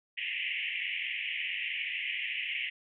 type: band-pass noise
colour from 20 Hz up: white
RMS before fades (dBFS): -35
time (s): 0.17-2.7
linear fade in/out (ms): 10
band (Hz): 1900 to 3000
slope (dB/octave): 96
effects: none